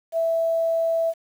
sine tone with quantisation, 659.3 Hz, E5, in tune, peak -19 dBFS, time 0.12-1.14 s, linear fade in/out 50 ms, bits 8, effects none

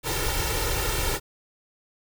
pink noise with comb filter, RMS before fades -26 dBFS, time 0.03-1.2 s, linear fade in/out 50 ms, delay 2.2 ms, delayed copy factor +0.9, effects none

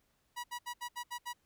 sawtooth tone bursts, 968 Hz, B5, 35 cents flat, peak -34 dBFS, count 7, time 0.36-1.334 s, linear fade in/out 20 ms, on 80 ms, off 69 ms, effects pink hiss -75 dBFS RMS until 1.45 s

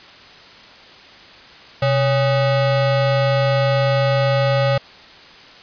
square ring-modulated tone, 343.7 Hz, F4, 28 cents flat, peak -12 dBFS, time 1.82-4.78 s, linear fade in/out 5 ms, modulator 214 Hz, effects white hiss -42 dBFS RMS until 5.62 s + resampled to 11025 Hz

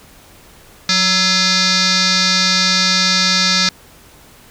sine tone with frequency modulation, 183.1 Hz, F#3, 18 cents flat, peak -11 dBFS, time 0.89-3.69 s, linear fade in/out 2 ms, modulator 753 Hz, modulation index 7.3, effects pink hiss -44 dBFS RMS until 4.5 s

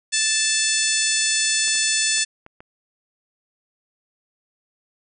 harmonic tone, 879 Hz, A5, 2 cents flat, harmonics 2 / 3 / 4 / 5 / 6 / 7 / 8 / 9 / 10, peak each -27 / -27 / -27 / -27 / -27 / -27 / -27 / -27 / -27 dBFS, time 0.12-2.25 s, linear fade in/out 20 ms
clicks, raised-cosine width 0.5 ms, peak -27 dBFS, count 5, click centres 1.678 / 1.754 / 2.181 / 2.464 / 2.605 s
effects none

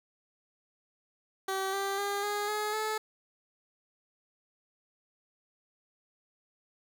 15% pulse tone with pitch steps, 384.5 / 393.7 / 403.2 / 412.8 / 422.7 / 432.8 Hz, G4 / G4 / G4 / G#4 / G#4 / A4, -33 / +8 / +49 / -10 / +31 / -29 cents, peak -24 dBFS, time 1.48-2.98 s, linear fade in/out 5 ms, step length 250 ms, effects none

